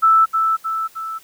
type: tone with echo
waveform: sine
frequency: 1318.5 Hz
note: E6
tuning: in tune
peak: -9 dBFS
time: 0.02-0.26 s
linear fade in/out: 20 ms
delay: 310 ms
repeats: 3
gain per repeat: -5 dB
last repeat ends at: 1.19 s
effects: white hiss -49 dBFS RMS until 1.23 s